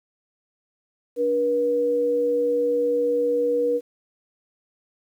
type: tone pair together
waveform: sine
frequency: 290.6 / 482 Hz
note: D4 / B4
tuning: -18 / -42 cents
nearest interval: major sixth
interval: 876 cents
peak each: -29 / -19 dBFS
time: 1.16-3.81 s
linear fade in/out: 50 ms
effects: 9-bit